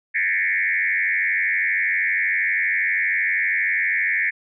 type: tone with frequency modulation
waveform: sine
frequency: 1991 Hz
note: B6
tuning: 14 cents sharp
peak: -18 dBFS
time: 0.14-4.31 s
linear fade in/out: 20 ms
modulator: 92.6 Hz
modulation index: 3.1
effects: none